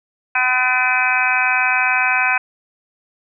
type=harmonic tone with a mistuned harmonic; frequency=253.1 Hz; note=B3; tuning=43 cents sharp; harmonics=3 / 4 / 5 / 6 / 7 / 8 / 9 / 10; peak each=-23 / -23 / -28 / -19 / -27 / -28 / -22 / -19 dBFS; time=0.35-2.38 s; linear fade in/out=5 ms; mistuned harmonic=9; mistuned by=+38 cents; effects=none